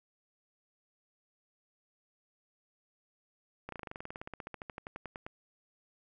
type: slowing click train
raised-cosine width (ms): 0.5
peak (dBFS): -26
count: 26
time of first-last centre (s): 3.69-5.265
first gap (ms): 33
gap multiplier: 1.05
effects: none